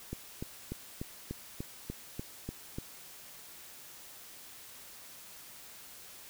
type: click train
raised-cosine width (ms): 3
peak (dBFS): -24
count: 10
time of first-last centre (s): 0.13-2.785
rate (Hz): 3.39
effects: white hiss -51 dBFS RMS until 6.29 s